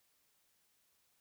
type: silence
effects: white hiss -75 dBFS RMS until 1.2 s